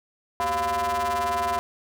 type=ring-modulated tone; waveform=45% pulse; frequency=153.2 Hz; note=D#3; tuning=27 cents flat; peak=-20 dBFS; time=0.4-1.59 s; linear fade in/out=0 ms; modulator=852 Hz; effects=none